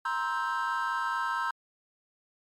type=chord; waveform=triangle; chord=C dominant seventh; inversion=third; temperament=just; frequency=941.9 / 1046.5 / 1308.1 / 1569.8 Hz; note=Bb5 / C6 / E6 / G6; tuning=+18 / 0 / -14 / +2 cents; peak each=-31 dBFS; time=0.05-1.51 s; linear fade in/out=5 ms; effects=tanh soft clip ceiling -19 dBFS + MP3 64 kbps